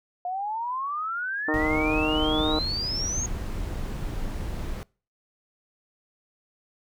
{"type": "exponential sweep", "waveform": "sine", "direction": "up", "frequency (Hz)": [708, 6645], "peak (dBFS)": -27, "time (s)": [0.25, 3.26], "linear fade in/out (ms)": 2}
{"type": "harmonic tone", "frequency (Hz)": 154.5, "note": "D#3", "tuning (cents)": -12, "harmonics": [2, 3, 4, 5, 6, 7, 8, 9], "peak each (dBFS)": [-26, -30, -32, -34, -36, -37, -38, -39], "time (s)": [1.48, 2.59], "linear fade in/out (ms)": 2}
{"type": "noise", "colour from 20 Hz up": "brown", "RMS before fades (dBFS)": -31, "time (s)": [1.54, 4.83], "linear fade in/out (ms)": 0}
{"effects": ["noise-tail reverb RT60 0.4 s tail -25 dB re dry"]}